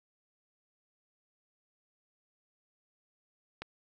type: click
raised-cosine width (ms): 0.3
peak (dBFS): -23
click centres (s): 3.62
effects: none

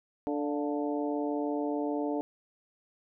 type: harmonic tone with a mistuned harmonic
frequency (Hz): 146.83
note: D3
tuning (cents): 0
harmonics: 2 / 3 / 4 / 5 / 6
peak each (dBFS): -31 / -35 / -37 / -39 / -41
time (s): 0.27-2.21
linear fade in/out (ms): 0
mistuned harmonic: 5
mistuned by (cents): -60
effects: none

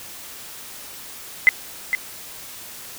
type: tone with echo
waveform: sine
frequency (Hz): 2041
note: C7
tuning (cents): -44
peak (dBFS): -7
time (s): 1.47-1.49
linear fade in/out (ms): 0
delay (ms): 460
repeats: 1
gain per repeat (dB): -9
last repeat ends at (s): 1.95
effects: white hiss -38 dBFS RMS until 2.98 s

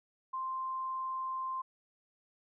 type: tone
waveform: sine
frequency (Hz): 1046.5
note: C6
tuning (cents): 0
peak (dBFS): -34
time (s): 0.33-1.62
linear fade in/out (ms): 10
effects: none

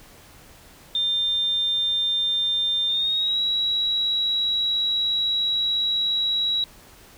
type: tone with pitch glide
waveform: sine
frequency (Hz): 3600 to 3881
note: A7 to B7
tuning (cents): +39 to -31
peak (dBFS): -20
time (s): 0.95-6.64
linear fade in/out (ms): 2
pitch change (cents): +130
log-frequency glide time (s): 2.87-3.4
effects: pink hiss -49 dBFS RMS until 7.17 s

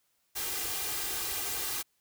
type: noise with comb filter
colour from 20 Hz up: white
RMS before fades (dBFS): -34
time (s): 0.35-1.83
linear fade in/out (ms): 20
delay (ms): 2.5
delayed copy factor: +0.7
effects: white hiss -74 dBFS RMS until 2 s

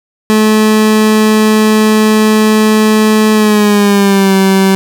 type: tone with pitch glide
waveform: 30% pulse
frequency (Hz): 215.9 to 192.35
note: A3 to G3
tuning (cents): -33 to -33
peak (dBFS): -3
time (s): 0.3-4.75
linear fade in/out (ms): 0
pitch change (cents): -200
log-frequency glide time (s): 3.33-4.34
effects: 7-bit

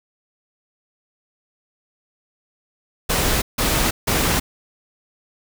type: noise bursts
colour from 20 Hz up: pink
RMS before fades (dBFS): -19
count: 3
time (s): 3.09-4.4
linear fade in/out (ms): 10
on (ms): 330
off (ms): 160
effects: none

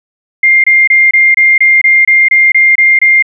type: tone bursts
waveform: sine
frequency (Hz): 2110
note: C7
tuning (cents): +14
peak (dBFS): -3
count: 12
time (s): 0.43-3.225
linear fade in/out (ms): 5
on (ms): 210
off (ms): 25
effects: none

